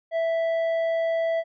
triangle tone with tanh clipping, 659.3 Hz, E5, in tune, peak -23 dBFS, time 0.11-1.44 s, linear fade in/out 50 ms, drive 11 dB, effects none

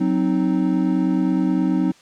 triangle chord, C diminished, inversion second, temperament equal, 185 / 261.6 / 311.1 Hz, Gb3 / C4 / Eb4, 0 / 0 / 0 cents, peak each -19 dBFS, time 0-1.92 s, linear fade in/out 10 ms, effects white hiss -51 dBFS RMS until 2.01 s + low-pass 6000 Hz 12 dB/octave

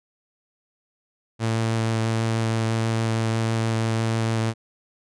sawtooth tone with vibrato, 112.7 Hz, A2, 42 cents sharp, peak -17 dBFS, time 1.39-4.54 s, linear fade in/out 50 ms, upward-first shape sine, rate 6.2 Hz, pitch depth 9 cents each way, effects resampled to 22050 Hz

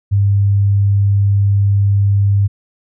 sine tone, 100 Hz, G2, 35 cents sharp, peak -9 dBFS, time 0.11-2.48 s, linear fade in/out 20 ms, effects none

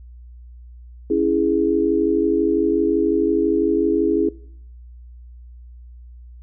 sine chord, C# minor, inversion none, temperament equal, 277.2 / 329.6 / 415.3 Hz, C#4 / E4 / G#4, 0 / 0 / 0 cents, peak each -22 / -19 / -19 dBFS, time 1.1-4.29 s, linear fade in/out 5 ms, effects noise-tail reverb RT60 0.6 s tail -20 dB re dry + added 60 Hz sine -38 dBFS peak until 6.42 s

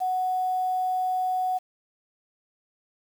sine tone with quantisation, 740 Hz, F#5, in tune, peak -23 dBFS, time 0-1.59 s, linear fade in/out 20 ms, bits 8, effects none

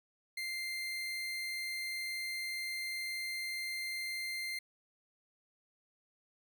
30% pulse tone, 2093 Hz, C7, in tune, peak -34 dBFS, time 0.37-4.59 s, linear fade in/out 5 ms, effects none

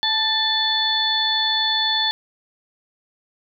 harmonic tone with a mistuned harmonic, 872 Hz, A5, 16 cents flat, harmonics 1 / 2 / 4 / 5, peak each -26 / -26 / -20 / -24 dBFS, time 0.03-2.11 s, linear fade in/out 0 ms, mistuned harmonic 2, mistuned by +29 cents, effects none

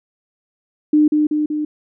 sine tone with echo, 301.9 Hz, D4, 48 cents sharp, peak -9 dBFS, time 0.93-1.08 s, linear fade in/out 5 ms, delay 190 ms, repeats 3, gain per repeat -3 dB, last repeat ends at 1.65 s, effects none

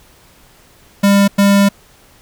square tone bursts at uneven times, 199.9 Hz, G3, 34 cents sharp, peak -8 dBFS, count 2, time 1.03-1.28 / 1.38-1.69 s, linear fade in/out 10 ms, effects pink hiss -47 dBFS RMS until 2.21 s

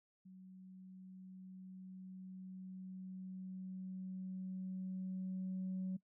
sine tone with level ramp, 186.9 Hz, F#3, 18 cents sharp, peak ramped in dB -54 to -36 dBFS, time 0.25-5.97 s, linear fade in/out 10 ms, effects noise-tail reverb RT60 0.1 s tail -21 dB re dry + tanh soft clip ceiling -35 dBFS

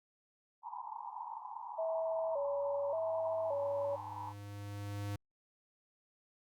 white band-pass noise, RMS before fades -45 dBFS, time 0.62-4.34 s, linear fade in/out 50 ms, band 830 to 1000 Hz, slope 96 dB/octave
sine tone with vibrato, 606 Hz, D#5, 46 cents flat, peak -33 dBFS, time 1.78-3.96 s, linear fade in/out 10 ms, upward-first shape square, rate 0.87 Hz, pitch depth 120 cents each way
square tone with exponential growth, 101.8 Hz, G#2, 34 cents flat, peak -37 dBFS, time 1.94-5.16 s, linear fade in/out 5 ms, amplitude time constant 700 ms
effects Opus 48 kbps

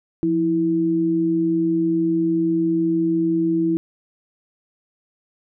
sine tone pair together, 173.33 / 327.2 Hz, F3 / E4, -13 / -13 cents, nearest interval major seventh, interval 1100 cents, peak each -25 / -17 dBFS, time 0.23-3.77 s, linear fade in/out 0 ms, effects none

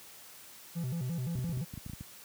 triangle tone with vibrato, 146.3 Hz, D3, 6 cents flat, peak -30 dBFS, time 0.75-1.65 s, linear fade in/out 20 ms, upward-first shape square, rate 5.8 Hz, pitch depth 250 cents each way
clicks, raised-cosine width 5 ms, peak -28 dBFS, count 11, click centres 1.353 / 1.388 / 1.443 / 1.493 / 1.573 / 1.738 / 1.776 / 1.863 / 1.897 / 1.934 / 2.009 s
effects white hiss -52 dBFS RMS until 2.24 s + high-pass 60 Hz 12 dB/octave

